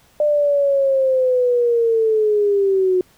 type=linear sweep; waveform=sine; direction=down; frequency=600 to 363 Hz; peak=-13 dBFS; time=0.2-3.01 s; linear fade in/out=2 ms; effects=pink hiss -54 dBFS RMS until 3.17 s